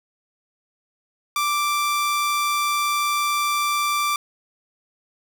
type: tone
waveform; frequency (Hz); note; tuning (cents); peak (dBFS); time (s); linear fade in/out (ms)
sawtooth; 1174.7; D6; 0; -16; 1.36-4.16; 2
effects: 8-bit